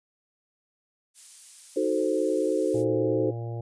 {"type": "noise", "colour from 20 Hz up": "violet", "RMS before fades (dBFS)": -41, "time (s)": [1.14, 2.85], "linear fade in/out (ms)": 50}
{"type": "chord", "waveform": "sine", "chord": "D# diminished seventh", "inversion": "none", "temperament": "equal", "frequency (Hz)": [311.1, 370, 440, 523.3], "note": ["D#4", "F#4", "A4", "C5"], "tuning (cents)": [0, 0, 0, 0], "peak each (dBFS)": -28, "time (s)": [1.76, 3.31], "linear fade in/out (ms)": 10}
{"type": "harmonic tone", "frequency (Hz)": 116.54, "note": "A#2", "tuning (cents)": 0, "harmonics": [1, 3, 4, 5, 6, 7], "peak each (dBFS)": [-31, -41, -43, -45, -47, -48], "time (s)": [2.74, 3.61], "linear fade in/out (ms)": 5}
{"effects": ["resampled to 22050 Hz"]}